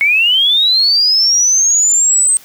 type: linear sweep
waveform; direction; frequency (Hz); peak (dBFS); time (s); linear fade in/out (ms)
sine; up; 2177 to 8340; -8; 0.01-2.37; 0
effects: white hiss -41 dBFS RMS until 2.44 s + high-pass 80 Hz 12 dB/octave